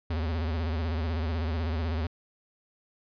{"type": "tone with vibrato", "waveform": "square", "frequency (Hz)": 80.7, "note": "E2", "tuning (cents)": -36, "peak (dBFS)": -28, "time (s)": [0.1, 2.07], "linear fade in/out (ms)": 5, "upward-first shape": "sine", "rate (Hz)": 16, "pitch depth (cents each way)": 120, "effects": ["resampled to 11025 Hz"]}